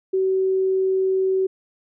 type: tone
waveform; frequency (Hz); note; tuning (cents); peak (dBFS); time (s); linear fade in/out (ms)
sine; 379.5; F#4; +44; -17; 0.13-1.47; 10
effects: none